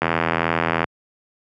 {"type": "click train", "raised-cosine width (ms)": 0.5, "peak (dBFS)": -3, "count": 69, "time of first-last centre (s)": [0.02, 0.842], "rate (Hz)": 82.7, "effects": ["high-pass 100 Hz 12 dB/octave"]}